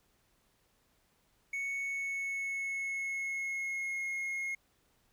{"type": "tone with pitch glide", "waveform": "triangle", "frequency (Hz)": [2217, 2156], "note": ["C#7", "C#7"], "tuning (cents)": [0, -49], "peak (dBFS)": -32, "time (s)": [1.53, 4.55], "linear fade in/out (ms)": 5, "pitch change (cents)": -49, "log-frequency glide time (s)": [1.78, 4.03], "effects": ["pink hiss -72 dBFS RMS until 5.12 s"]}